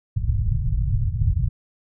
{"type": "low-pass noise", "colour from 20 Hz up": "white", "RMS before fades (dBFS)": -21, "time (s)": [0.16, 1.49], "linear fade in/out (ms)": 10, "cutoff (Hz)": 130, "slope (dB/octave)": 48, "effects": []}